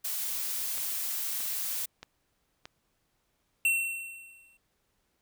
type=noise; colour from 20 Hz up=blue; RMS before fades=-33 dBFS; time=0.04-1.86 s; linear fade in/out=10 ms
type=click train; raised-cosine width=0.2 ms; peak=-25 dBFS; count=4; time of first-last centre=0.78-2.655 s; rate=1.6 Hz
type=tone with exponential decay; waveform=square; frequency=2713 Hz; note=E7; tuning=49 cents sharp; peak=-22 dBFS; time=3.65-4.57 s; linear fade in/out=2 ms; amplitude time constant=200 ms
effects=pink hiss -75 dBFS RMS until 5.21 s